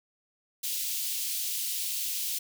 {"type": "high-pass noise", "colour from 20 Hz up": "white", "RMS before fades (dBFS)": -32, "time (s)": [0.63, 2.39], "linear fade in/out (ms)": 10, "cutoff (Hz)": 2800, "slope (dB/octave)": 24, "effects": []}